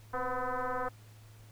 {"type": "tone with frequency modulation", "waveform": "sine", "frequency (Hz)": 261.1, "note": "C4", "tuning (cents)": -3, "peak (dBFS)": -31, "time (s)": [0.13, 0.89], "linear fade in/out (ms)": 10, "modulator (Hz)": 252, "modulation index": 5, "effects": ["added 108 Hz sine -52 dBFS peak until 1.51 s", "pink hiss -61 dBFS RMS until 1.51 s"]}